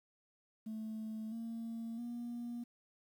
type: tone with pitch steps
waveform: sine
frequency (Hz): 218.9 / 228.5 / 238.4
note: A3 / A#3 / A#3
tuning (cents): -9 / -34 / +39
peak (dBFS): -38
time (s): 0.66-2.64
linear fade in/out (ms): 10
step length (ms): 660
effects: tanh soft clip ceiling -38 dBFS + 11-bit